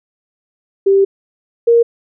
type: tone pair in turn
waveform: sine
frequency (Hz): 391.9 / 467.5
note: G4 / A#4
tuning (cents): 0 / +5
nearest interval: minor third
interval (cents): 305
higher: second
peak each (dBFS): -7 / -6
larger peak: second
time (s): 0.86-1.05 / 1.67-1.83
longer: first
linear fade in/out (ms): 10
effects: none